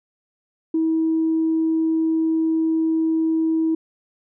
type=tone; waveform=sine; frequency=322.1 Hz; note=E4; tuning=40 cents flat; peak=-16 dBFS; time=0.74-3.75 s; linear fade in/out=5 ms; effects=tanh soft clip ceiling -12 dBFS